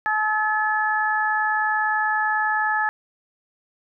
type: harmonic tone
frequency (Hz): 429.5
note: A4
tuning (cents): -42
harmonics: 2 / 3 / 4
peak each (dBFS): -23 / -27 / -22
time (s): 0.06-2.89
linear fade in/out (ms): 0
effects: none